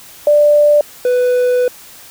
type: tone pair in turn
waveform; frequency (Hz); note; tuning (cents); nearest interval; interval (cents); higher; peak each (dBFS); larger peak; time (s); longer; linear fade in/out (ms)
sine / triangle; 590 / 496.1; D5 / B4; +8 / +8; minor third; 300; first; -6 / -8; first; 0.27-0.81 / 1.05-1.68; second; 2
effects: white hiss -38 dBFS RMS until 2.1 s